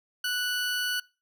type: tone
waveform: 20% pulse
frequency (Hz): 1480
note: F#6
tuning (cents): 0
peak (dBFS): -22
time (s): 0.24-1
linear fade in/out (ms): 5
effects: noise-tail reverb RT60 0.3 s tail -22 dB re dry